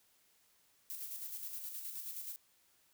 violet noise with tremolo, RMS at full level -43 dBFS, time 0.9-2.36 s, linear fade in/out 0 ms, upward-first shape square, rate 9.5 Hz, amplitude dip 40%, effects white hiss -71 dBFS RMS until 2.93 s

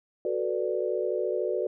sine chord, B minor seventh, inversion second, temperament equal, 370 / 440 / 493.9 / 587.3 Hz, F#4 / A4 / B4 / D5, 0 / 0 / 0 / 0 cents, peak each -30 / -32 / -31 / -32 dBFS, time 0.25-1.67 s, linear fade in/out 2 ms, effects none

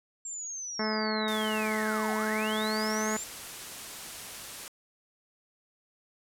sine linear two-way sweep, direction down then up, 7459 to 698.5 to 7459 Hz, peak -35 dBFS, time 0.25-3.24 s, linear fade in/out 5 ms, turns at 2.12 s
harmonic tone, 216.1 Hz, A3, 31 cents flat, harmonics 1 / 2 / 3 / 4 / 5 / 6 / 7 / 8 / 9 / 10, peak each -32 / -35 / -37 / -38 / -39 / -40 / -40 / -41 / -42 / -42 dBFS, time 0.79-3.17 s, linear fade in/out 5 ms
white noise, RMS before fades -41 dBFS, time 1.28-4.68 s, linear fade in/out 0 ms
effects low-pass 12000 Hz 12 dB/octave

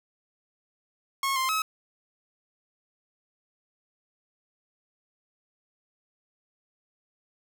sawtooth tone with pitch steps, 1090 / 1049 / 1283 Hz, C#6 / C6 / E6, -29 / +4 / -47 cents, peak -21 dBFS, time 1.23-1.62 s, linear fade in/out 2 ms, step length 130 ms, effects none

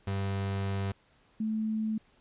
35% pulse / sine tone pair in turn, 98 / 218.2 Hz, G2 / A3, 0 / -14 cents, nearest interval octave + major second, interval 1386 cents, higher second, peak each -28 dBFS, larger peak neither, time 0.07-0.92 / 1.4-1.98 s, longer first, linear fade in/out 5 ms, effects pink hiss -65 dBFS RMS until 2.2 s + resampled to 8000 Hz

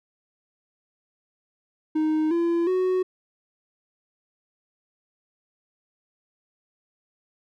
triangle tone with pitch steps, 311.1 / 339.3 / 370 Hz, D#4 / F4 / F#4, 0 / -50 / 0 cents, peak -18 dBFS, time 1.95-3.03 s, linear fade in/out 10 ms, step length 360 ms, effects none

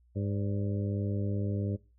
harmonic tone with a mistuned harmonic, 101.3 Hz, G#2, 43 cents flat, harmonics 1 / 2 / 3 / 4 / 5 / 6, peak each -30 / -36 / -40 / -42 / -44 / -46 dBFS, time 0.15-1.77 s, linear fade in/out 20 ms, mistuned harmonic 6, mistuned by -70 cents, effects noise-tail reverb RT60 0.3 s tail -22 dB re dry + added 60 Hz sine -61 dBFS peak until 1.98 s

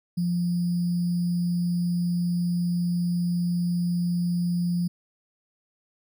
sine tone with sample-and-hold, 174.61 Hz, F3, in tune, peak -22 dBFS, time 0.17-4.88 s, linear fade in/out 10 ms, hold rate 4900 Hz, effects none

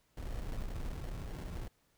brown noise with sample-and-hold, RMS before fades -40 dBFS, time 0.17-1.68 s, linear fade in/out 5 ms, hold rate 1225 Hz, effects pink hiss -73 dBFS RMS until 1.97 s

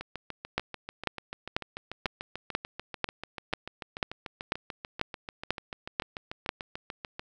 two click trains, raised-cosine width 0.3 ms, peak -21 / -10 dBFS, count 50 / 13, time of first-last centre 0.01-7.195 / 0.58-6.491 s, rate 6.82 / 2.03 Hz, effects none

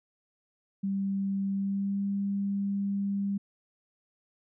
sine tone with pitch glide, 196 to 199.08 Hz, G3 to G3, 0 to +27 cents, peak -27 dBFS, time 0.83-3.38 s, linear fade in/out 10 ms, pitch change +27 cents, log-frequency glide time 1.51-2.04 s, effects none

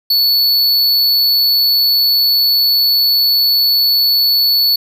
square tone, 4435 Hz, C#8, in tune, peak -10 dBFS, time 0.1-4.76 s, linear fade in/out 5 ms, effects none

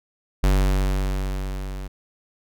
square tone with level ramp, 47.72 Hz, G1, 46 cents flat, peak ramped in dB -15 to -31 dBFS, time 0.43-1.88 s, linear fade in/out 10 ms, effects none

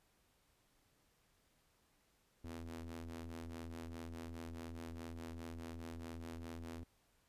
sawtooth ring-modulated tone, 82.8 Hz, E2, 8 cents sharp, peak -39 dBFS, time 2.44-6.84 s, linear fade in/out 5 ms, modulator 168 Hz, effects pink hiss -75 dBFS RMS until 7.28 s + resampled to 32000 Hz

